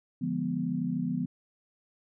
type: chord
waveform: sine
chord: D diminished seventh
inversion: none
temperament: equal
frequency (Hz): 146.83 / 174.61 / 207.7 / 246.9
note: D3 / F3 / Ab3 / Cb4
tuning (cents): 0 / 0 / 0 / 0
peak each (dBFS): -37 / -32 / -37 / -31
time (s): 0.21-1.26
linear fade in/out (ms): 10
effects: none